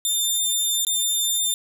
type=tone with dropouts; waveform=15% pulse; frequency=3598 Hz; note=A7; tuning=38 cents sharp; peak=-13 dBFS; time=0.05-1.54 s; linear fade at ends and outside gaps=1 ms; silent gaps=0.849-0.868 s; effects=none